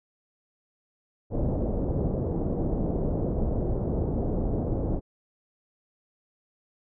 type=low-pass noise; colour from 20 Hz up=pink; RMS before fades=-27 dBFS; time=1.3-5.01 s; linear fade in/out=50 ms; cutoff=590 Hz; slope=24 dB/octave; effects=none